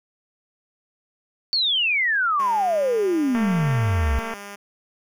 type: exponential sweep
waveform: sine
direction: down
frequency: 4543 to 62.4 Hz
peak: -18 dBFS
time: 1.53-4.19 s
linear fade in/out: 0 ms
type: tone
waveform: 5% pulse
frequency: 202.1 Hz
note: G#3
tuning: 47 cents flat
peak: -24 dBFS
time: 2.39-4.56 s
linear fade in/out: 10 ms
type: click train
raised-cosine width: 0.5 ms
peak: -16 dBFS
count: 225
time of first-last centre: 3.35-4.337 s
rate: 227 Hz
effects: none